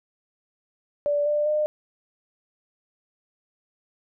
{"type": "tone with pitch steps", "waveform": "sine", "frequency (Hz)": [582, 593.5, 605.3], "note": ["D5", "D5", "D#5"], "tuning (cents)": [-16, 18, -48], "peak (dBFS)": -20, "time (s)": [1.06, 1.66], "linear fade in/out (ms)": 0, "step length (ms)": 200, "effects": []}